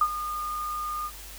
sine tone with ADSR envelope, 1219 Hz, D#6, 36 cents flat, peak -16 dBFS, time 0.01-1.11 s, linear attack 4 ms, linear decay 59 ms, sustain -13 dB, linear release 52 ms, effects added 50 Hz sine -45 dBFS peak until 1.38 s + white hiss -44 dBFS RMS until 1.38 s

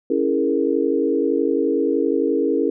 sine chord, A# half-diminished seventh, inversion first, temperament equal, 277.2 / 329.6 / 415.3 / 466.2 Hz, C#4 / E4 / G#4 / A#4, 0 / 0 / 0 / 0 cents, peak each -22 dBFS, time 0.1-2.7 s, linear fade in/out 5 ms, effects none

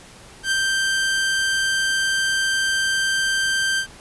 sawtooth tone with ADSR envelope, 1568 Hz, G6, in tune, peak -13 dBFS, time 0.43-3.87 s, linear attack 87 ms, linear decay 12 ms, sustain -2 dB, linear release 86 ms, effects pink hiss -44 dBFS RMS until 4 s + resampled to 24000 Hz

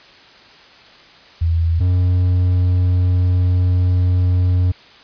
sine / triangle tone pair in turn, 83 / 90.36 Hz, E2 / F#2, +12 / -40 cents, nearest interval minor second, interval 148 cents, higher second, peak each -13 / -10 dBFS, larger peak second, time 1.41-1.8 / 1.8-4.72 s, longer second, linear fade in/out 10 ms, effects white hiss -44 dBFS RMS until 5.03 s + resampled to 11025 Hz

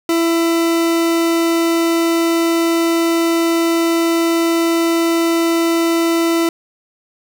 40% pulse tone, 333.5 Hz, E4, 20 cents sharp, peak -12 dBFS, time 0.09-6.49 s, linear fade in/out 2 ms, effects none

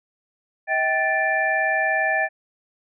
sine tone cluster, 639 / 776 / 1754 / 2374 Hz, D#5 / G5 / A6 / D7, +46 / -18 / -6 / +18 cents, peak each -25 / -25 / -21 / -29 dBFS, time 0.67-2.29 s, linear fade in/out 50 ms, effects none

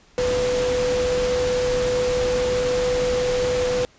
sine tone in noise, 498.1 Hz, B4, 15 cents sharp, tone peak -19 dBFS, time 0.18-3.85 s, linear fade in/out 0 ms, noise pink, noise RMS -28 dBFS, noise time 0.18-3.85 s, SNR +6 dB, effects pink hiss -54 dBFS RMS until 3.98 s + resampled to 16000 Hz

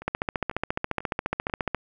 two click trains, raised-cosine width 0.5 ms, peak -24 / -10 dBFS, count 4 / 25, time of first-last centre 0.02-1.498 / 0.08-1.747 s, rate 2.03 / 14.4 Hz, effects none

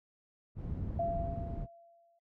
white low-pass noise, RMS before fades -38 dBFS, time 0.55-1.67 s, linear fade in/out 50 ms, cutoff 130 Hz, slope 12 dB/octave
sine tone with exponential decay, 680 Hz, F5, 46 cents flat, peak -29 dBFS, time 0.99-2.19 s, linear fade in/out 5 ms, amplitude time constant 260 ms
effects noise-tail reverb RT60 0.1 s tail -23 dB re dry

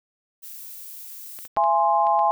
violet noise, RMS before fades -39 dBFS, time 0.42-1.48 s, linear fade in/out 20 ms
clicks, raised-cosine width 0.3 ms, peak -26 dBFS, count 6, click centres 1.388 / 1.452 / 1.565 / 1.639 / 2.069 / 2.192 s
sine chord, E augmented, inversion none, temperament equal with one note detuned, 675.1 / 830.6 / 1046.5 Hz, E5 / G#5 / B#5, +41 / 0 / 0 cents, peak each -23 / -19 / -22 dBFS, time 1.57-2.31 s, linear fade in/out 0 ms
effects none

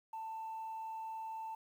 sine tone, 889 Hz, A5, 18 cents sharp, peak -39 dBFS, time 0.13-1.55 s, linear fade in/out 5 ms, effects tanh soft clip ceiling -38 dBFS + 11-bit

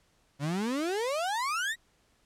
35% pulse exponential sweep, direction up, 135.4 to 1952 Hz, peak -27 dBFS, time 0.39-1.76 s, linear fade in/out 50 ms, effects pink hiss -68 dBFS RMS until 2.25 s + low-pass 10000 Hz 12 dB/octave

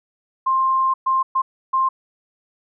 sine tone bursts at uneven times, 1055 Hz, C6, 14 cents sharp, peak -15 dBFS, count 4, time 0.46-0.94 / 1.06-1.23 / 1.35-1.42 / 1.73-1.89 s, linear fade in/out 10 ms, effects none

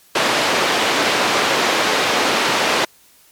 pink band-pass noise, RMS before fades -17 dBFS, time 0.15-2.85 s, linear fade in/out 5 ms, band 380 to 4600 Hz, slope 12 dB/octave, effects white hiss -51 dBFS RMS until 3.31 s + MP3 96 kbps

